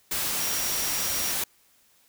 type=tone in noise; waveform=sine; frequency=5660 Hz; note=F8; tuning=22 cents sharp; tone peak=-33 dBFS; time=0.4-1.32 s; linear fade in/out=5 ms; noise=white; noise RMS=-28 dBFS; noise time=0.11-1.44 s; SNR=-8 dB; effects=white hiss -62 dBFS RMS until 2.08 s